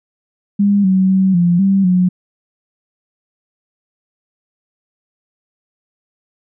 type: tone with pitch steps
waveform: sine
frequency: 202 / 188.6 / 190.1 / 174 / 194.8 / 181.5 Hz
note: G#3 / F#3 / F#3 / F3 / G3 / F#3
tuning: -48 / +33 / +47 / -6 / -11 / -33 cents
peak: -9 dBFS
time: 0.59-2.09 s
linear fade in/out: 10 ms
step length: 250 ms
effects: none